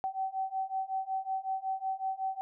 sine beating tone pair, 763 / 768.4 Hz, G5 / G5, -47 / -35 cents, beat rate 5.4 Hz, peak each -35 / -34 dBFS, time 0.04-2.41 s, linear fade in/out 0 ms, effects none

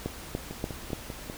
two click trains, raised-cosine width 2 ms, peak -23 / -16 dBFS, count 5 / 4, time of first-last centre 0.51-1.299 / 0.06-0.932 s, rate 5.07 / 3.44 Hz, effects added 60 Hz sine -49 dBFS peak until 1.37 s + pink hiss -43 dBFS RMS until 1.37 s

